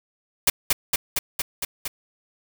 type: noise with echo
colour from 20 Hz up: white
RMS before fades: -17 dBFS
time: 0.47-0.5 s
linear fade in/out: 5 ms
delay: 230 ms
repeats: 6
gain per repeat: -2 dB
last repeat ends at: 1.88 s
effects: none